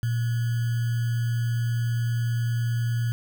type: tone with sample-and-hold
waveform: sine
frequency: 117.4 Hz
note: A#2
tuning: 13 cents sharp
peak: -22 dBFS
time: 0.03-3.12 s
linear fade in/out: 0 ms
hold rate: 1575 Hz
effects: none